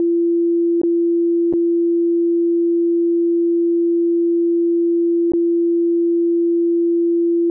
sine tone with dropouts, 340 Hz, F4, 46 cents flat, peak -13 dBFS, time 0-7.5 s, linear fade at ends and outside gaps 1 ms, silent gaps 0.816-0.834 / 1.527-1.536 / 5.32-5.335 s, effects none

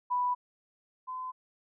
sine tone pair in turn, 987.8 / 1020.9 Hz, B5 / C6, 0 / -43 cents, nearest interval minor second, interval 57 cents, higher second, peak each -26 / -35 dBFS, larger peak first, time 0.1-0.35 / 1.07-1.32 s, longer neither, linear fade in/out 20 ms, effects none

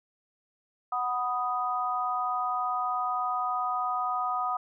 sine chord, B major, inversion second, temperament equal, 740 / 987.8 / 1244.5 Hz, F#5 / B5 / D#6, 0 / 0 / 0 cents, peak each -31 / -35 / -29 dBFS, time 0.92-4.57 s, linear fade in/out 5 ms, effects none

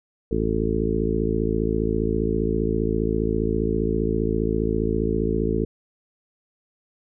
harmonic tone with a mistuned harmonic, 55 Hz, A1, in tune, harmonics 1 / 2 / 3 / 4 / 5 / 6 / 7 / 8, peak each -27 / -31 / -29 / -28 / -30 / -29 / -28 / -27 dBFS, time 0.31-5.65 s, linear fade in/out 5 ms, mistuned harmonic 1, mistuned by +22 cents, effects none

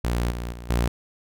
sawtooth tone with level steps, 59.3 Hz, A#1, 30 cents sharp, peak -18 / -25 / -32 / -16 dBFS, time 0.04-0.88 s, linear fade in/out 5 ms, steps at 0.31 / 0.52 / 0.7 s, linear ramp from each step 2 ms, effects none

